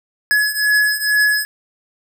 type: beating tone pair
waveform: square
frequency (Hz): 1694 / 1696.2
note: G#6 / G#6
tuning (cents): +34 / +36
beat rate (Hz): 2.2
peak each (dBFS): -19 / -16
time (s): 0.31-1.45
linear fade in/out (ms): 0
effects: none